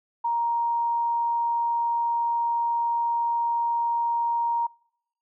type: tone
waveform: sine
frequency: 937 Hz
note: A#5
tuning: 9 cents sharp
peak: -22 dBFS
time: 0.24-4.67 s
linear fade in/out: 10 ms
effects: noise-tail reverb RT60 0.8 s tail -26 dB re dry